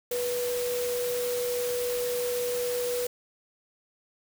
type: tone in noise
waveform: sine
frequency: 489 Hz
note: B4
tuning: 17 cents flat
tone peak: -27 dBFS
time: 0.11-3.07 s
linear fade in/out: 5 ms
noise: white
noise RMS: -36 dBFS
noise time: 0.11-3.07 s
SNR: +6 dB
effects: none